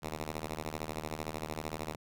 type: ring-modulated tone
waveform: 5% pulse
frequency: 77.78 Hz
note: D#2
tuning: in tune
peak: -23 dBFS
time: 0.02-1.96 s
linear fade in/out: 5 ms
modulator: 149 Hz
effects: none